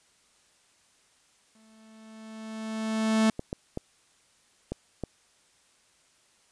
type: tone with exponential growth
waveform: 45% pulse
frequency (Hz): 220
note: A3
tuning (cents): 0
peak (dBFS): -19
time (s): 1.55-3.3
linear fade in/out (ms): 2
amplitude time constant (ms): 380
type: clicks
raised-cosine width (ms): 2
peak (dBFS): -18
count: 5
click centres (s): 3.394 / 3.529 / 3.774 / 4.72 / 5.037
effects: white hiss -64 dBFS RMS until 6.51 s + resampled to 22050 Hz